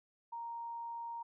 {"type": "tone", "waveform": "sine", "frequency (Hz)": 932.3, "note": "A#5", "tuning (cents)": 0, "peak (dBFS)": -40, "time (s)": [0.32, 1.23], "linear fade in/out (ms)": 10, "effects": []}